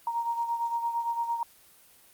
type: beating tone pair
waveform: sine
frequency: 932.3 / 941.1 Hz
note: A#5 / A#5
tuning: 0 / +16 cents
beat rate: 8.8 Hz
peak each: -28 / -35 dBFS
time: 0.07-1.43 s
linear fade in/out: 2 ms
effects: white hiss -57 dBFS RMS until 2.13 s + Opus 24 kbps